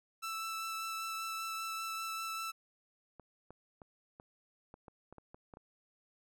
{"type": "tone with vibrato", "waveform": "sawtooth", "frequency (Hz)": 1323, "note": "E6", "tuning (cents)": 6, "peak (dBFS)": -34, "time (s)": [0.22, 2.52], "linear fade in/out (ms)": 20, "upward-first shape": "sine", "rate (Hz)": 5.1, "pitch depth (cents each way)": 9}
{"type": "clicks", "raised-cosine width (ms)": 1, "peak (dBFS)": -37, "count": 11, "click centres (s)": [3.197, 3.506, 3.818, 4.199, 4.741, 4.882, 5.126, 5.183, 5.345, 5.538, 5.571]}
{"effects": []}